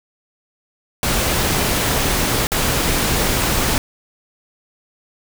pink noise with dropouts, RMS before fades -18 dBFS, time 1.03-3.78 s, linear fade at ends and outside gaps 1 ms, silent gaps 2.47-2.518 s, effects none

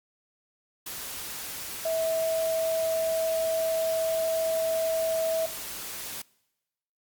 sine tone in noise, 650 Hz, E5, 24 cents flat, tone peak -25 dBFS, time 1.85-5.46 s, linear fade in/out 5 ms, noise white, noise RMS -37 dBFS, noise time 0.86-6.22 s, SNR +9 dB, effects noise-tail reverb RT60 1.0 s tail -24 dB re dry + Opus 48 kbps

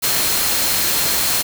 sine tone in noise, 4202 Hz, C8, 7 cents sharp, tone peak -27 dBFS, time 0.02-1.43 s, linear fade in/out 20 ms, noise white, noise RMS -18 dBFS, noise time 0.02-1.43 s, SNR -12 dB, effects none

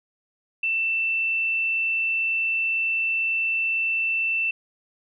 sine tone, 2671 Hz, E7, 22 cents sharp, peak -21 dBFS, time 0.63-4.51 s, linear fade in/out 5 ms, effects none

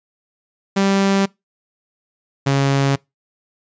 sawtooth tone pair in turn, 196 / 138.03 Hz, G3 / C#3, 0 / -7 cents, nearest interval tritone, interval 607 cents, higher first, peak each -10 dBFS, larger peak neither, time 0.76-1.26 / 2.46-2.96 s, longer neither, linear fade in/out 10 ms, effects noise-tail reverb RT60 0.2 s tail -24 dB re dry + resampled to 16000 Hz

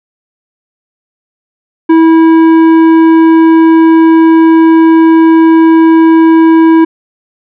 sine tone with tanh clipping, 325.3 Hz, E4, 23 cents flat, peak -3 dBFS, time 1.89-6.85 s, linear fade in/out 10 ms, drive 11 dB, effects none

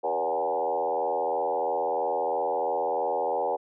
sine tone with frequency modulation, 650 Hz, E5, 24 cents flat, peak -24 dBFS, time 0.03-3.57 s, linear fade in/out 20 ms, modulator 83 Hz, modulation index 2.8, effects none

